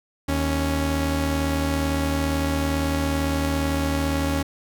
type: tone pair together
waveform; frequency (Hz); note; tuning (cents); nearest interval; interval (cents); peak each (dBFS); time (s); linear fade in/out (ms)
sawtooth; 77.78 / 277.2; D#2 / C#4; 0 / 0; octave + minor seventh; 2200; -20; 0.28-4.43; 10
effects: none